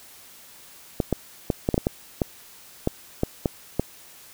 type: clicks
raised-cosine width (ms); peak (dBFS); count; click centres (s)
2; -7; 12; 1.002 / 1.127 / 1.502 / 1.689 / 1.743 / 1.779 / 1.869 / 2.218 / 2.874 / 3.234 / 3.458 / 3.796
effects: white hiss -48 dBFS RMS until 4.33 s